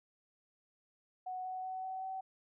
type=tone with pitch steps; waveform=sine; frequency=740 / 745.1 / 750.3 / 755.5 / 760.8 Hz; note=F#5 / F#5 / F#5 / F#5 / F#5; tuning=0 / +12 / +24 / +36 / +48 cents; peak=-38 dBFS; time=1.26-2.21 s; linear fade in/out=10 ms; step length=190 ms; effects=none